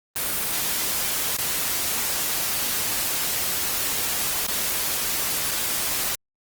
white noise with dropouts, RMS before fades -25 dBFS, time 0.16-6.15 s, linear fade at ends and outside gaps 0 ms, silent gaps 1.367-1.386 / 4.467-4.484 / 5.511-5.515 s, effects Opus 24 kbps

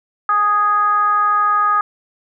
sine tone with frequency modulation, 1244.5 Hz, D#6, in tune, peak -12 dBFS, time 0.29-1.81 s, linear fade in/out 2 ms, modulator 416 Hz, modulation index 0.49, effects none

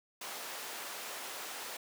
pink high-pass noise, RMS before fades -43 dBFS, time 0.21-1.77 s, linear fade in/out 5 ms, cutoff 580 Hz, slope 12 dB/octave, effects none

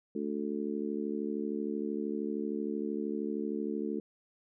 harmonic tone, 73 Hz, D2, 10 cents flat, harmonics 3 / 4 / 5 / 6, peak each -36 / -37 / -38 / -39 dBFS, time 0.15-4 s, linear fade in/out 5 ms, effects none

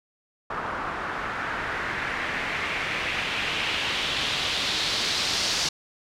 white noise with low-pass filter sweep, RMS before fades -28 dBFS, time 0.5-5.69 s, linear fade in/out 5 ms, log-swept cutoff 1200 to 5000 Hz, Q 2.1, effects none

